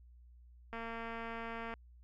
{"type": "click train", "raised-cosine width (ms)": 0.5, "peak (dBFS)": -29, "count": 232, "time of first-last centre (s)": [0.73, 1.739], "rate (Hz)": 229, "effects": ["added 60 Hz sine -56 dBFS peak until 2.03 s"]}